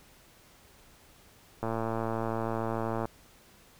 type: click train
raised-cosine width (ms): 1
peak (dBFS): -18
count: 162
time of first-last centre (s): 1.63-3.055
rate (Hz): 113
effects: pink hiss -58 dBFS RMS until 3.79 s